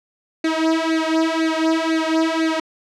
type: tone with flanger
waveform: sawtooth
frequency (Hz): 322.1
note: E4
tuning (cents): -40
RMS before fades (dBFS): -19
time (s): 0.44-2.6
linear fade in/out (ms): 5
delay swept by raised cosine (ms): 0.46 to 2.96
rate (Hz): 2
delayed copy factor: +0.9
effects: low-pass 5000 Hz 12 dB/octave